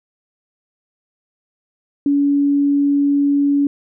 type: tone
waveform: sine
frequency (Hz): 283.9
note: C#4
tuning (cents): +41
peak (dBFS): -12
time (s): 2.06-3.67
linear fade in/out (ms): 2
effects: none